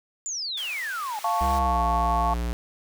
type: exponential sweep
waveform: sine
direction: down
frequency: 7280 to 810 Hz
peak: -28 dBFS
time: 0.26-1.19 s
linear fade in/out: 0 ms
type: high-pass noise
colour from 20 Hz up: pink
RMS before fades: -41 dBFS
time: 0.57-1.59 s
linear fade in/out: 5 ms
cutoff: 1300 Hz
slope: 12 dB/octave
type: chord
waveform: sine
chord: F augmented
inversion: none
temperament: equal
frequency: 698.5 / 880 / 1108.7 Hz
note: F5 / A5 / C#6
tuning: 0 / 0 / 0 cents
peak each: -26 dBFS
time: 1.24-2.34 s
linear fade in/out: 5 ms
type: tone with pitch glide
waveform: square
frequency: 67.4 to 59.02 Hz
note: C#2 to A#1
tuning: -48 to +22 cents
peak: -26 dBFS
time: 1.41-2.53 s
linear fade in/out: 0 ms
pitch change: -230 cents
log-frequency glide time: 1.58-1.83 s
effects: none